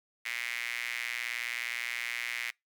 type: tone with high-pass filter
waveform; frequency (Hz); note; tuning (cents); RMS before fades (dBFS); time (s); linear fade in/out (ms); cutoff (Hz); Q
sawtooth; 119.3; A#2; +41; -36; 0.25-2.51; 10; 2100; 5.4
effects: noise-tail reverb RT60 0.2 s tail -26 dB re dry